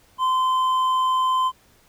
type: tone with hard clipping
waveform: triangle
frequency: 1031 Hz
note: C6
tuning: 26 cents flat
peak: -19 dBFS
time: 0.18-1.52 s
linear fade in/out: 50 ms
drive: 8 dB
effects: pink hiss -57 dBFS RMS until 1.88 s